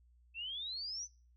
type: exponential sweep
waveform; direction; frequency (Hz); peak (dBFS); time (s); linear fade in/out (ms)
sine; up; 2620 to 6160; -39; 0.34-1.08; 50
effects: noise-tail reverb RT60 0.4 s tail -23 dB re dry + added 60 Hz sine -63 dBFS peak until 1.36 s